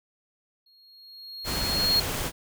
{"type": "tone with exponential growth", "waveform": "triangle", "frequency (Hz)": 4280, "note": "C8", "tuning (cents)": 38, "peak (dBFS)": -17, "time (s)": [0.66, 2], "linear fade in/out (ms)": 5, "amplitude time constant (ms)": 290}
{"type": "noise", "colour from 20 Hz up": "pink", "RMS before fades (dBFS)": -30, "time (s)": [1.44, 2.32], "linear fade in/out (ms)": 50}
{"effects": []}